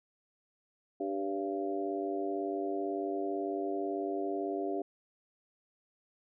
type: harmonic tone with a mistuned harmonic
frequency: 98 Hz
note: G2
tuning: in tune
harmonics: 3 / 4 / 5 / 6 / 7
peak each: -37 / -35 / -46 / -43 / -38 dBFS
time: 1-4.82 s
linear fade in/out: 5 ms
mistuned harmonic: 6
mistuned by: -35 cents
effects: none